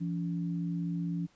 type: tone pair together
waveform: sine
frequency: 170 / 285.9 Hz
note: F3 / D4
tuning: -46 / -46 cents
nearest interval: major sixth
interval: 900 cents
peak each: -31 / -38 dBFS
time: 0-1.27 s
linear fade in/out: 20 ms
effects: pink hiss -66 dBFS RMS until 1.35 s + resampled to 16000 Hz